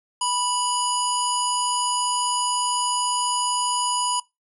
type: harmonic tone with a mistuned harmonic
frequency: 982 Hz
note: B5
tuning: 10 cents flat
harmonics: 1 / 3 / 5 / 7 / 9 / 10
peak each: -24 / -29 / -32 / -30 / -33 / -30 dBFS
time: 0.21-4.2 s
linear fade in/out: 5 ms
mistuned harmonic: 9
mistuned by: +30 cents
effects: noise-tail reverb RT60 0.2 s tail -21 dB re dry